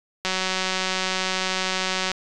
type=click train; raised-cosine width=0.2 ms; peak=-7 dBFS; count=350; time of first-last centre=0.25-2.116 s; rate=187 Hz; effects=resampled to 24000 Hz